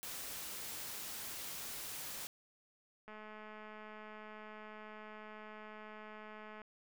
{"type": "noise", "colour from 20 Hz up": "white", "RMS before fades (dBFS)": -45, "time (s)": [0.03, 2.27], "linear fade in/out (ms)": 0}
{"type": "click train", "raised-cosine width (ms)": 0.5, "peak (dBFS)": -37, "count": 758, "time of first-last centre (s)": [3.08, 6.617], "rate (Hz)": 214}
{"effects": []}